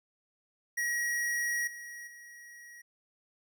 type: tone with level steps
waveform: square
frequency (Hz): 1904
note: A#6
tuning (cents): +36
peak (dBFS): -30 / -43 / -49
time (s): 0.77-2.82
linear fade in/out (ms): 10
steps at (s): 1.67 / 2.07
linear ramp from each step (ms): 5
effects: none